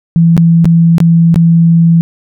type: tone with dropouts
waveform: sine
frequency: 166.9 Hz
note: E3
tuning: 22 cents sharp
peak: -3 dBFS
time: 0.16-2.01 s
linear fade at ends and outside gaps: 0 ms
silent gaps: 0.367-0.377 / 0.645-0.655 / 0.982-1.003 / 1.343-1.359 s
effects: none